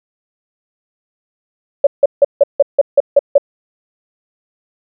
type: tone bursts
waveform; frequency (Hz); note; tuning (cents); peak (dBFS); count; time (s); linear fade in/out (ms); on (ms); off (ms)
sine; 565; C#5; +33; -3; 9; 1.84-3.381; 5; 29; 160
effects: none